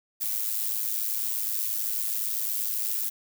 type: noise with amplitude modulation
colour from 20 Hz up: violet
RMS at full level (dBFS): -26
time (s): 0.2-3.1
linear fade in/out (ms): 20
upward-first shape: sine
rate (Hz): 108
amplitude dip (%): 65
effects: none